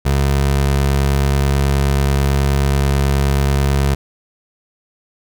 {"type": "tone", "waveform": "25% pulse", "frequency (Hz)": 69.3, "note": "C#2", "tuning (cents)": 0, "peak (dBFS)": -9, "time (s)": [0.05, 3.95], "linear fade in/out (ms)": 10, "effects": []}